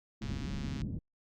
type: low-pass noise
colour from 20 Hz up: white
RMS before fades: -37 dBFS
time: 0.21-0.99 s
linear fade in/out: 10 ms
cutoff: 230 Hz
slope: 24 dB/octave
type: click train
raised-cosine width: 0.2 ms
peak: -31 dBFS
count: 84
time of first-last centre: 0.22-0.817 s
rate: 139 Hz
effects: Opus 48 kbps